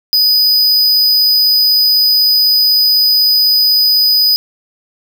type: tone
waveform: square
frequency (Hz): 4978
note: D#8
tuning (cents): 0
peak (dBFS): -8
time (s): 0.13-4.36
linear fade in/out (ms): 0
effects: none